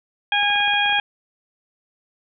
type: harmonic tone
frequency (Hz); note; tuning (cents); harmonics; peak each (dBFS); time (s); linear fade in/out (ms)
819; G#5; -24; 1 / 2 / 3 / 4; -22 / -22 / -22 / -22; 0.32-1; 2
type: clicks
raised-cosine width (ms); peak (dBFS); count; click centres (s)
0.5; -22; 10; 0.431 / 0.503 / 0.558 / 0.604 / 0.679 / 0.737 / 0.86 / 0.895 / 0.926 / 0.988
effects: none